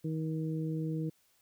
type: harmonic tone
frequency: 158.5 Hz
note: D#3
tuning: 32 cents sharp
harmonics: 1 / 2 / 3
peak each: -33 / -37 / -43 dBFS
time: 0.04-1.1 s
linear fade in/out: 10 ms
effects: white hiss -70 dBFS RMS until 1.41 s